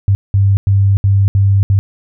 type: tone bursts at uneven times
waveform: sine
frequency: 98.7 Hz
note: G2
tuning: 12 cents sharp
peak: -7 dBFS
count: 6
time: 0.08-0.15 / 0.34-0.57 / 0.67-0.97 / 1.04-1.28 / 1.35-1.63 / 1.7-1.79 s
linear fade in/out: 0 ms
effects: none